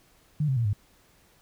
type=tone with pitch steps; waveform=sine; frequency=150.6 / 132.63 / 116.8 / 102.86 Hz; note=D3 / C3 / A#2 / G#2; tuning=+44 / +24 / +4 / -16 cents; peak=-22 dBFS; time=0.4-0.732 s; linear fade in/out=5 ms; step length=83 ms; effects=pink hiss -61 dBFS RMS until 1.41 s